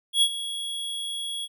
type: tone with ADSR envelope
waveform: square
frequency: 3334 Hz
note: G#7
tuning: 6 cents sharp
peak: -16 dBFS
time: 0.13-1.48 s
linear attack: 90 ms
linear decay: 65 ms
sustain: -14 dB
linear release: 41 ms
effects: none